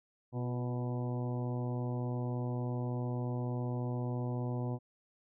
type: harmonic tone with a mistuned harmonic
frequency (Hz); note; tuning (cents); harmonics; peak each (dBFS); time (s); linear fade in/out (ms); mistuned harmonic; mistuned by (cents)
123.4; B2; -1; 1 / 2 / 3 / 4 / 5 / 6 / 7 / 8; -34 / -40 / -44 / -46 / -48 / -50 / -51 / -52; 0.32-4.79; 50; 3; -42
effects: none